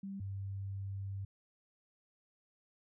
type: tone pair in turn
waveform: sine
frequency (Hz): 196 / 98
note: G3 / G2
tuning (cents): 0 / 0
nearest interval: octave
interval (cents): 1200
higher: first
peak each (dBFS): -40 / -38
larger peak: second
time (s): 0.03-0.2 / 0.2-1.25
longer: second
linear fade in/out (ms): 5
effects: none